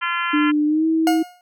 harmonic tone, 343.3 Hz, F4, 30 cents flat, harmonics 3 / 4 / 5 / 6 / 7 / 8 / 9, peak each -26 / -24 / -27 / -30 / -31 / -32 / -32 dBFS, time 0.01-0.52 s, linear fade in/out 20 ms
sine tone with pitch glide, 298.7 to 322 Hz, D4 to E4, +29 to -41 cents, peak -15 dBFS, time 0.33-1.23 s, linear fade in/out 10 ms, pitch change +130 cents, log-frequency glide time 0.66-0.86 s
40% pulse tone with exponential decay, 717 Hz, F5, 45 cents sharp, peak -14 dBFS, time 1.07-1.41 s, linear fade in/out 1 ms, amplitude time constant 73 ms
effects none

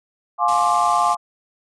sine chord, D half-diminished seventh, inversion first, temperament just, 704.8 / 845.8 / 1057.2 / 1174.7 Hz, F5 / Ab5 / C6 / D6, +16 / +31 / +18 / 0 cents, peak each -20 / -21 / -20 / -20 dBFS, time 0.38-1.17 s, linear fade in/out 50 ms
white band-stop noise, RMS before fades -32 dBFS, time 0.48-1.15 s, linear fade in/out 5 ms, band 1200 to 1800 Hz, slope 96 dB/octave
effects resampled to 22050 Hz

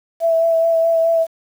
sine tone with vibrato, 660 Hz, E5, 2 cents sharp, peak -12 dBFS, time 0.2-1.27 s, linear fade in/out 50 ms, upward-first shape sine, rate 4.7 Hz, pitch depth 17 cents each way, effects 7-bit

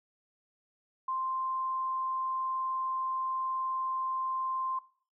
sine tone, 1046.5 Hz, C6, in tune, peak -30 dBFS, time 1.08-4.79 s, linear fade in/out 5 ms, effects noise-tail reverb RT60 0.5 s tail -19 dB re dry

